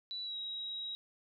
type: tone with pitch glide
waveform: sine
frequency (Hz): 3951 to 3832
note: B7 to A#7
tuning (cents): 0 to +47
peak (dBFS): -38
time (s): 0.11-0.95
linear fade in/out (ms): 0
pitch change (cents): -53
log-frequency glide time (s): 0.23-0.36
effects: none